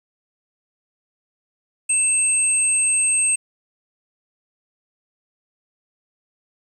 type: tone pair together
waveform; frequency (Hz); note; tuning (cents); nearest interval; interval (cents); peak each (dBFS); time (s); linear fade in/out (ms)
sine; 2637 / 8372; E7 / C9; 0 / 0; octave + minor sixth; 2000; -25 / -16; 1.89-3.36; 10
effects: 8-bit